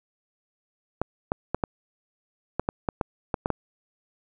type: clicks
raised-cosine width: 1 ms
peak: -10 dBFS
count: 11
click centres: 1.016 / 1.319 / 1.546 / 1.638 / 2.596 / 2.689 / 2.888 / 3.012 / 3.342 / 3.459 / 3.503 s
effects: none